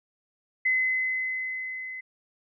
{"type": "tone with level ramp", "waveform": "sine", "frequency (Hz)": 2037, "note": "C7", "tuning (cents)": -47, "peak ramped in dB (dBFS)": [-20, -35], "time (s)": [0.65, 2.01], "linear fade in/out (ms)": 10, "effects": []}